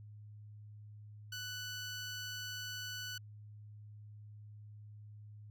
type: tone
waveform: 15% pulse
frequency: 1488 Hz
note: F#6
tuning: 9 cents sharp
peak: -35 dBFS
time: 1.32-3.18 s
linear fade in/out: 5 ms
effects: added 105 Hz sine -50 dBFS peak until 5.5 s